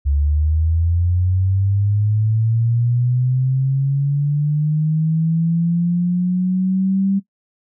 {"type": "linear sweep", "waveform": "sine", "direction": "up", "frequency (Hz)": [69.6, 196.8], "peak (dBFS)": -14, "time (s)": [0.05, 7.2], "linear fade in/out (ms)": 20, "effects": ["noise-tail reverb RT60 0.1 s tail -18 dB re dry"]}